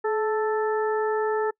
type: harmonic tone with a mistuned harmonic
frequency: 440 Hz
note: A4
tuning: in tune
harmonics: 1 / 2 / 3 / 4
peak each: -23 / -29 / -33 / -35 dBFS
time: 0.04-1.51 s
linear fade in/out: 10 ms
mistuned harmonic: 1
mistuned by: -44 cents
effects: noise-tail reverb RT60 0.1 s tail -26 dB re dry